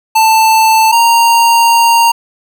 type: tone pair in turn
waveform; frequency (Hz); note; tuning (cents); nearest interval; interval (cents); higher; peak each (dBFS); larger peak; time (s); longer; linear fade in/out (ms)
square; 885 / 928.7; A5 / A#5; +10 / -7; minor second; 83; second; -6; neither; 0.15-0.92 / 0.92-2.12; second; 10
effects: none